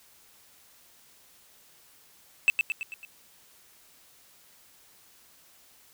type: tone with echo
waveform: triangle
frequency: 2637 Hz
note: E7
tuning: in tune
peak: -14 dBFS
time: 2.48-2.5 s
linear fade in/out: 0 ms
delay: 110 ms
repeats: 5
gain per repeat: -5 dB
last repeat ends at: 3.05 s
effects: white hiss -58 dBFS RMS until 5.93 s